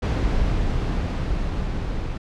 brown noise with level ramp, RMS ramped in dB -20 to -27 dBFS, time 0.02-2.18 s, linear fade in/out 10 ms, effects low-pass 5000 Hz 12 dB/octave

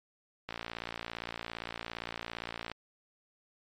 click train, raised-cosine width 0.3 ms, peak -21 dBFS, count 129, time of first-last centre 0.49-2.716 s, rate 57.5 Hz, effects MP3 64 kbps

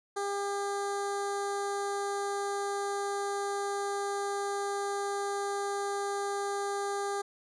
15% pulse tone with notch filter, 401.5 Hz, G4, 41 cents sharp, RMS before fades -33 dBFS, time 0.16-7.22 s, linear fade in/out 10 ms, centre 2700 Hz, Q 0.61, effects resampled to 22050 Hz

